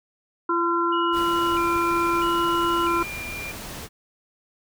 harmonic tone, 341.2 Hz, F4, 40 cents flat, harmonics 1 / 3 / 4, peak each -24 / -24 / -24 dBFS, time 0.49-3.03 s, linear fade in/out 5 ms
sine tone with vibrato, 2637 Hz, E7, in tune, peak -32 dBFS, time 0.92-3.52 s, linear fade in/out 10 ms, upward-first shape square, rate 0.77 Hz, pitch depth 170 cents each way
pink noise, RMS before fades -36 dBFS, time 1.12-3.89 s, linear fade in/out 50 ms
effects none

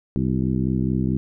harmonic tone with a mistuned harmonic, 64.6 Hz, C2, 21 cents flat, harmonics 1 / 2 / 3 / 4 / 5 / 6, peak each -29 / -24 / -23 / -27 / -29 / -35 dBFS, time 0.16-1.17 s, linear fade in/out 0 ms, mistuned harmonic 6, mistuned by -35 cents, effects none

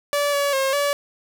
sawtooth tone with pitch steps, 577 / 568 / 537 / 573 Hz, D5 / C#5 / C5 / D5, -31 / +42 / +45 / -43 cents, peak -15 dBFS, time 0.13-0.93 s, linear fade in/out 0 ms, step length 200 ms, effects none

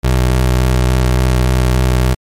25% pulse tone with vibrato, 63 Hz, B1, 35 cents sharp, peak -6 dBFS, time 0.03-2.15 s, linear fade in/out 20 ms, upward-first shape square, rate 3.5 Hz, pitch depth 15 cents each way, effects MP3 64 kbps

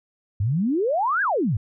sine exponential two-way sweep, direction up then down, 92 to 1691 to 92 Hz, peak -19 dBFS, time 0.4-1.57 s, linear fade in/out 5 ms, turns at 1.22 s, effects none

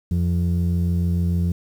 sine tone pair together, 86.8 / 173.6 Hz, F2 / F3, -10 / -10 cents, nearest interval octave, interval 1200 cents, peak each -17 / -19 dBFS, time 0.11-1.52 s, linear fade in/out 5 ms, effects tanh soft clip ceiling -15 dBFS + 8-bit

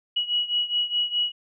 sine beating tone pair, 2916 / 2920.8 Hz, F#7 / F#7, -26 / -23 cents, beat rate 4.8 Hz, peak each -24 / -27 dBFS, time 0.16-1.32 s, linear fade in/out 10 ms, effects none

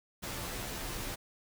pink noise with comb filter, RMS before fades -39 dBFS, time 0.22-1.16 s, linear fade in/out 20 ms, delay 13 ms, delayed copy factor -0.8, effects none

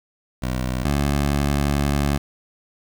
15% pulse tone pair in turn, 63.2 / 71.25 Hz, B1 / C#2, +41 / +48 cents, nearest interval major second, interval 207 cents, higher second, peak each -16 / -12 dBFS, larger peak second, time 0.42-0.84 / 0.84-2.18 s, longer second, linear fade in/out 10 ms, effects 9-bit

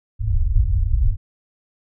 pink low-pass noise, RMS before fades -17 dBFS, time 0.19-1.17 s, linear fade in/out 50 ms, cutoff 110 Hz, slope 96 dB/octave, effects none

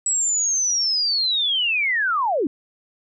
sine linear sweep, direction down, 7880 to 250 Hz, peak -18 dBFS, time 0.06-2.47 s, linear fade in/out 2 ms, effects none

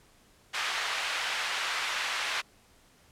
white band-pass noise, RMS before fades -32 dBFS, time 0.53-2.42 s, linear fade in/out 20 ms, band 1000 to 2800 Hz, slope 12 dB/octave, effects pink hiss -61 dBFS RMS until 3.11 s + low-pass 12000 Hz 12 dB/octave

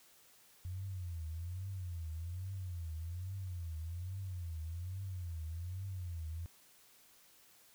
sine tone with vibrato, 87.6 Hz, F2, 6 cents sharp, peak -39 dBFS, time 0.65-6.46 s, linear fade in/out 0 ms, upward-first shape triangle, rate 1.2 Hz, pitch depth 200 cents each way, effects white hiss -64 dBFS RMS until 7.74 s

